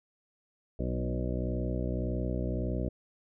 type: harmonic tone with a mistuned harmonic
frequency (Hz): 61.74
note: B1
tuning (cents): 0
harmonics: 1 / 2 / 3 / 4 / 5 / 6 / 8 / 9 / 10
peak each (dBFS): -33 / -36 / -38 / -39 / -40 / -41 / -42 / -43 / -43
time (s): 0.79-2.89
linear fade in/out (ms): 5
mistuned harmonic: 3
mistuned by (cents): +18
effects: none